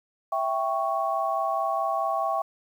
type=chord; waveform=sine; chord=C# diminished; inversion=first; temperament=equal; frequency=659.3 / 784 / 1108.7 Hz; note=E5 / G5 / C#6; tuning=0 / 0 / 0 cents; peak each=-28 dBFS; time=0.32-2.42 s; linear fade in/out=5 ms; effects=9-bit